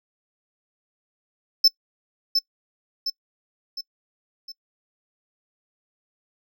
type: tone with echo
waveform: triangle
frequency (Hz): 5274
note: E8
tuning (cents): 0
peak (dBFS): -10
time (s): 1.64-1.68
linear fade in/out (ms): 5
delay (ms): 710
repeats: 4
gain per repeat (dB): -6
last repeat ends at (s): 4.52
effects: noise-tail reverb RT60 0.1 s tail -24 dB re dry